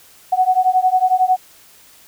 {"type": "beating tone pair", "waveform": "sine", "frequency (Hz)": [737, 748], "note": ["F#5", "F#5"], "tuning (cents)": [-7, 19], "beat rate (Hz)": 11, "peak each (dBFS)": -15, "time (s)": [0.32, 1.37], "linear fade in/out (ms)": 10, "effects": ["white hiss -47 dBFS RMS until 2.07 s"]}